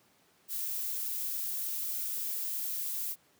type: noise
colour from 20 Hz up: violet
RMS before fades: -35 dBFS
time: 0.48-3.16 s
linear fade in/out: 50 ms
effects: pink hiss -66 dBFS RMS until 3.39 s + high-pass 150 Hz 12 dB/octave